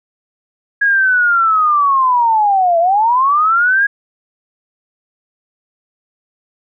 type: linear two-way sweep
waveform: sine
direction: down then up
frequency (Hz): 1659 to 659.3 to 1659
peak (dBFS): -9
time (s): 0.81-3.87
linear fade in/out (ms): 10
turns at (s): 2.79
effects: none